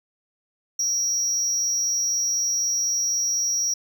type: tone with amplitude modulation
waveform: triangle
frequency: 5670 Hz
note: F8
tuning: 25 cents sharp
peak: -17 dBFS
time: 0.79-3.74 s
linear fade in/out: 5 ms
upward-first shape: sine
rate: 296 Hz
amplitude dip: 60%
effects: none